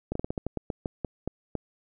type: slowing click train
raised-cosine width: 2 ms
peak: -16 dBFS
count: 13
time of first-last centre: 0.12-1.553 s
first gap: 34 ms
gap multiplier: 1.21
effects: none